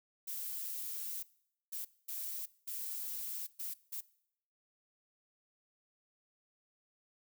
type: noise bursts at uneven times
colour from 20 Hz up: violet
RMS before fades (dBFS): -41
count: 6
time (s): 0.27-1.23 / 1.72-1.85 / 2.08-2.46 / 2.67-3.47 / 3.59-3.74 / 3.92-4.01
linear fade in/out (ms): 10
effects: noise-tail reverb RT60 0.7 s tail -21 dB re dry